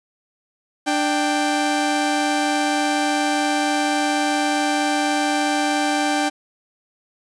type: tone pair together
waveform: sawtooth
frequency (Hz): 296.1 / 784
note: D4 / G5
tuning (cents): +14 / 0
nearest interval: octave + perfect fourth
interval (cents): 1686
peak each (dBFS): -17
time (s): 0.86-6.3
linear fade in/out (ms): 20
effects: resampled to 22050 Hz + 8-bit